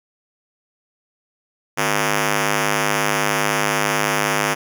5% pulse ring-modulated tone, 205.5 Hz, G#3, 18 cents flat, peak -3 dBFS, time 1.77-4.55 s, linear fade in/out 20 ms, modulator 52.7 Hz, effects none

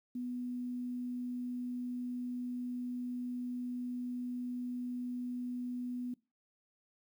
sine tone with quantisation, 246.9 Hz, B3, in tune, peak -36 dBFS, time 0.15-6.14 s, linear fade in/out 5 ms, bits 11, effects noise-tail reverb RT60 0.3 s tail -22 dB re dry

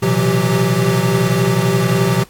square tone cluster, 119.7 / 131.2 / 164.8 / 183.3 / 390.1 Hz, A#2 / C3 / E3 / F#3 / G4, +46 / +5 / 0 / -16 / -8 cents, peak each -20 dBFS, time 0.02-2.24 s, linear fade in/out 10 ms, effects pink hiss -47 dBFS RMS until 2.29 s + AAC 64 kbps

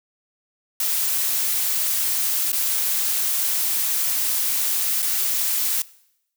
blue noise with dropouts, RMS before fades -22 dBFS, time 0.8-5.82 s, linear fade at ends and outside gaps 2 ms, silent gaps 2.519-2.529 / 5.021-5.026 s, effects noise-tail reverb RT60 0.8 s tail -21 dB re dry

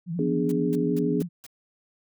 sine tone with vibrato, 170 Hz, F3, 46 cents flat, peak -27 dBFS, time 0.06-1.29 s, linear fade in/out 50 ms, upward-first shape triangle, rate 12 Hz, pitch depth 120 cents each way
sine chord, G# diminished, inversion first, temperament equal, 246.9 / 293.7 / 415.3 Hz, B3 / D4 / G#4, 0 / 0 / 0 cents, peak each -27 dBFS, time 0.19-1.22 s, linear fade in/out 2 ms
white noise bursts, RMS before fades -44 dBFS, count 5, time 0.49-1.465 s, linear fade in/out 2 ms, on 27 ms, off 210 ms
effects none

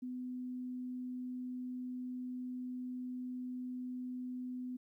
sine tone, 251.3 Hz, B3, 30 cents sharp, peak -39 dBFS, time 0.02-4.77 s, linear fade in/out 10 ms, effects 13-bit

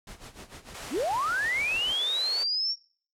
pink noise with tremolo, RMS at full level -43 dBFS, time 0.07-1.93 s, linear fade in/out 2 ms, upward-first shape sine, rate 6.7 Hz, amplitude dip 80%
pink high-pass noise, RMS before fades -41 dBFS, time 0.74-2.44 s, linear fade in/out 10 ms, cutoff 430 Hz, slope 24 dB/octave
sine linear sweep, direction up, 196 to 5588 Hz, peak -25 dBFS, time 0.9-2.76 s, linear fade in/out 50 ms
effects noise-tail reverb RT60 0.5 s tail -24 dB re dry + low-pass 10000 Hz 12 dB/octave

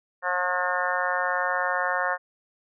harmonic tone, 180.2 Hz, F#3, 45 cents flat, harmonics 3 / 4 / 5 / 6 / 7 / 8 / 9 / 10, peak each -31 / -31 / -33 / -30 / -35 / -30 / -33 / -30 dBFS, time 0.22-2.18 s, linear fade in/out 50 ms, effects none

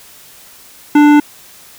sine tone with hard clipping, 294.9 Hz, D4, 7 cents sharp, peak -6 dBFS, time 0.95-1.2 s, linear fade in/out 5 ms, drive 14 dB, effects white hiss -40 dBFS RMS until 1.78 s

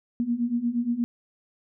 sine beating tone pair, 233.1 / 241.6 Hz, A#3 / B3, 0 / -38 cents, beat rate 8.5 Hz, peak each -28 / -25 dBFS, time 0.2-1.04 s, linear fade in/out 0 ms, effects none

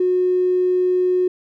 triangle tone with tanh clipping, 364.4 Hz, F#4, 26 cents flat, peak -14 dBFS, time 0-1.28 s, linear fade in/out 5 ms, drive 2 dB, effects none

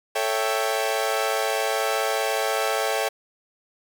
sawtooth chord, A dominant seventh, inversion none, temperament equal, 440 / 554.4 / 659.3 / 784 Hz, A4 / C#5 / E5 / G5, 0 / 0 / 0 / 0 cents, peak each -24 dBFS, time 0.15-3.09 s, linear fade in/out 10 ms, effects none

